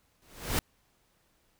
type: noise with exponential growth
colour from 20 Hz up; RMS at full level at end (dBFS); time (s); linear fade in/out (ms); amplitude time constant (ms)
pink; -25; 0.22-0.59; 1; 80
effects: pink hiss -70 dBFS RMS until 1.59 s